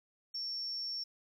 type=tone; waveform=sine; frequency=5460 Hz; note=F8; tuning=40 cents flat; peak=-36 dBFS; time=0.34-1.04 s; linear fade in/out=10 ms; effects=11-bit